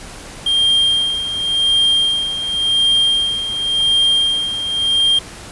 triangle tone with tremolo, 3200 Hz, G7, 35 cents sharp, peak -9 dBFS, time 0.46-5.19 s, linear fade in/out 5 ms, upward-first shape sine, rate 0.91 Hz, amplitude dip 65%, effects pink hiss -34 dBFS RMS until 5.51 s + resampled to 24000 Hz

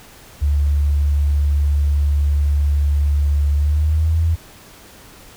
sine tone with pitch glide, 72.3 to 82.1 Hz, D2 to E2, -27 to -6 cents, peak -13 dBFS, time 0.41-4.36 s, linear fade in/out 20 ms, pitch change +221 cents, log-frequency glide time 3.56-4.23 s, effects pink hiss -43 dBFS RMS until 5.36 s

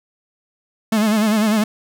45% pulse tone with vibrato, 215 Hz, A3, 40 cents flat, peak -14 dBFS, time 0.92-1.64 s, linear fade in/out 5 ms, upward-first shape sine, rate 10 Hz, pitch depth 73 cents each way, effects none

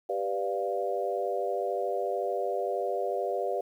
sine chord, G dominant seventh, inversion none, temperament equal, 392 / 493.9 / 587.3 / 698.5 Hz, G4 / B4 / D5 / F5, 0 / 0 / 0 / 0 cents, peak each -33 dBFS, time 0.09-3.61 s, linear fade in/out 5 ms, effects 10-bit

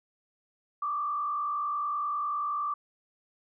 sine tone with frequency modulation, 1174.7 Hz, D6, in tune, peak -28 dBFS, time 0.82-2.74 s, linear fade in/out 5 ms, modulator 50.5 Hz, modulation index 0.75, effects none

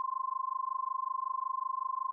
sine tone with amplitude modulation, 1049 Hz, C6, 4 cents sharp, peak -28 dBFS, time 0-2.12 s, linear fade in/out 0 ms, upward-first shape sine, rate 25.4 Hz, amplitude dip 100%, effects none

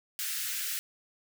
white high-pass noise, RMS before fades -34 dBFS, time 0.19-0.79 s, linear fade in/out 0 ms, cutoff 1400 Hz, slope 48 dB/octave, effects none

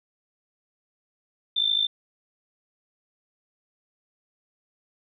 sine tone with amplitude modulation, 3560 Hz, A7, 20 cents sharp, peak -17 dBFS, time 1.56-1.87 s, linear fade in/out 10 ms, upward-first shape sine, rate 53 Hz, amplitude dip 80%, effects none

